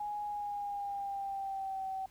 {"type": "tone with pitch glide", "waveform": "sine", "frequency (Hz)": [830.6, 766.1], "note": ["G#5", "G5"], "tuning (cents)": [0, -40], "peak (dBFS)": -35, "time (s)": [0, 2.06], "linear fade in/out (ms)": 5, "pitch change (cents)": -140, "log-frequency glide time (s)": [0.24, 1.87], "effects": ["added 50 Hz sine -68 dBFS peak until 2.1 s", "pink hiss -64 dBFS RMS until 2.1 s"]}